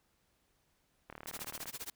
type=click train; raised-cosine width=0.5 ms; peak=-31 dBFS; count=22; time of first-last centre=1.1-1.657 s; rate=37.7 Hz
type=noise with tremolo; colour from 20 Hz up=white; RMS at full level=-41 dBFS; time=1.27-1.9 s; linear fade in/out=2 ms; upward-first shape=sine; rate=15 Hz; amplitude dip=100%
effects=pink hiss -75 dBFS RMS until 1.95 s